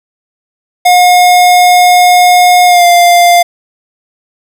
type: tone with pitch glide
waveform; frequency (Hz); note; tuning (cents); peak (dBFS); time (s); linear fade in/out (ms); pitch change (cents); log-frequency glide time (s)
square; 718 to 698.8; F5 to F5; +48 to +1; -3; 0.85-3.43; 10; -47; 2.66-2.85
effects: none